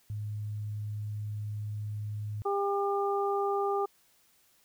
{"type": "tone", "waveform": "sine", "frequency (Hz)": 105.2, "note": "G#2", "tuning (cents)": 23, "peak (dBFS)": -33, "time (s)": [0.1, 2.42], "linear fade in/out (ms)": 0}
{"type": "harmonic tone", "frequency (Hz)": 400, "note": "G4", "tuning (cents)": 35, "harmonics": [1, 2, 3], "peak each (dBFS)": [-29, -32, -34], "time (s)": [2.45, 3.86], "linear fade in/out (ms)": 10}
{"effects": ["white hiss -66 dBFS RMS until 4.64 s"]}